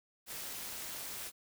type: noise with amplitude modulation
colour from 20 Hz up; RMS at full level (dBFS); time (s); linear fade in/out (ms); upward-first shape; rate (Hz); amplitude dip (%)
white; -40; 0.26-1.32; 50; sine; 289; 65
effects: none